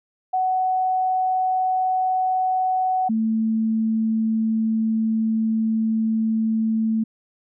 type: tone pair in turn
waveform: sine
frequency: 746 / 221.8 Hz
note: F#5 / A3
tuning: +14 / +14 cents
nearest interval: octave + major sixth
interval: 2100 cents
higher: first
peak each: -18 dBFS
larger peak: neither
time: 0.33-3.09 / 3.09-7.04 s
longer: second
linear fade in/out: 10 ms
effects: none